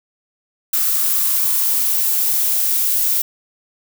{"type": "noise with high-pass filter sweep", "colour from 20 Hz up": "violet", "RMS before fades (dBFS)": -17, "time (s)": [0.73, 3.22], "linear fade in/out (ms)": 5, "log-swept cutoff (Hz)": [1300, 550], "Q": 4.2, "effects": []}